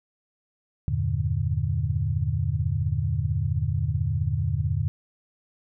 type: chord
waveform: sine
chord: E half-diminished seventh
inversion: none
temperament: equal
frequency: 82.41 / 98 / 116.54 / 146.83 Hz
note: E2 / G2 / Bb2 / D3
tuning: 0 / 0 / 0 / 0 cents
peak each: -28 dBFS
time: 0.88-4.88 s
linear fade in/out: 0 ms
effects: none